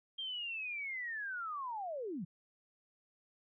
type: linear sweep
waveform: sine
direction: down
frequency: 3207 to 148.4 Hz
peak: -38 dBFS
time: 0.18-2.25 s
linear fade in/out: 10 ms
effects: none